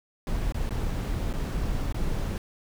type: noise with dropouts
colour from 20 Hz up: brown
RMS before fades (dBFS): -28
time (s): 0.27-2.38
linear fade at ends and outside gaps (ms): 1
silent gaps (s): 0.523-0.544 / 0.693-0.707 / 1.329-1.337 / 1.925-1.944
effects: none

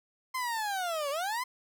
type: linear two-way sweep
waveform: 30% pulse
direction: down then up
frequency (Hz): 1046.5 to 547 to 1046.5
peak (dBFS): -28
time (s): 0.34-1.44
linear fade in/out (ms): 10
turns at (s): 1.1
effects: none

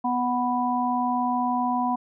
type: harmonic tone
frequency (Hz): 246.9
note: B3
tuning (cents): 0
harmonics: 1 / 3 / 4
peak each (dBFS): -26 / -26 / -26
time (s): 0.04-1.96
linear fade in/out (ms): 10
effects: none

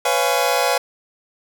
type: chord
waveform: sawtooth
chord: C# dominant seventh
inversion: third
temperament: just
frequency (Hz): 498.9 / 554.4 / 693 / 831.5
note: B4 / C#5 / E#5 / G#5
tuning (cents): +17 / 0 / -14 / +2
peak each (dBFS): -18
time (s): 0.05-0.78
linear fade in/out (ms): 5
effects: none

